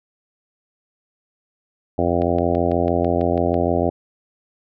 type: harmonic tone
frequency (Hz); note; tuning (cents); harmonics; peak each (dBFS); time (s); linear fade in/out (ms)
86.4; F2; -18; 1 / 2 / 3 / 4 / 5 / 6 / 7 / 8 / 9; -25 / -27 / -24 / -24 / -25 / -26 / -24 / -25 / -29; 1.98-3.9; 5
type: click train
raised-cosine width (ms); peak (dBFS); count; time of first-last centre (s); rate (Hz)
0.3; -22; 9; 2.22-3.542; 6.05
effects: none